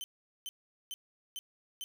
sawtooth tone bursts, 3074 Hz, G7, 35 cents flat, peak -35 dBFS, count 5, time 0.01-1.84 s, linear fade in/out 0 ms, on 30 ms, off 420 ms, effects none

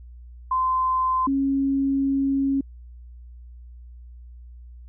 sine tone pair in turn, 1033 / 273.6 Hz, C6 / C#4, -22 / -23 cents, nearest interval octave + major seventh, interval 2301 cents, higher first, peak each -19 dBFS, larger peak neither, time 0.51-1.27 / 1.27-2.61 s, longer second, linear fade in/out 5 ms, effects added 60 Hz sine -40 dBFS peak until 4.88 s

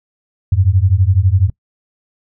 sine beating tone pair, 88.6 / 100.6 Hz, F2 / G2, +25 / +45 cents, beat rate 12 Hz, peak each -12 dBFS, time 0.52-1.5 s, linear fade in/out 5 ms, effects noise-tail reverb RT60 0.1 s tail -24 dB re dry

